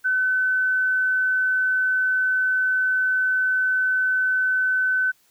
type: tone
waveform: sine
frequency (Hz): 1515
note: F#6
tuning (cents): +40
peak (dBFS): -18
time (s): 0.04-5.12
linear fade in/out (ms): 20
effects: white hiss -61 dBFS RMS until 5.3 s